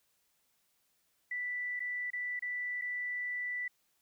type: tone with dropouts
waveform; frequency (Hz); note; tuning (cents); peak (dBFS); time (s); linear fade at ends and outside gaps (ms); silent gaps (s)
sine; 1974; B6; -1; -34; 1.31-3.68; 5; 1.795-1.802 / 2.104-2.132 / 2.394-2.422 / 2.814-2.819
effects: white hiss -75 dBFS RMS until 4.01 s